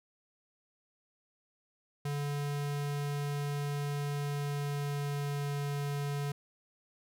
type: tone with pitch glide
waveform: square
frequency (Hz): 144.1 to 143.19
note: D3 to D3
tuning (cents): -33 to -43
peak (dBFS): -33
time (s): 2.05-6.32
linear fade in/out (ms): 5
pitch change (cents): -10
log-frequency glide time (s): 4.15-5.51
effects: none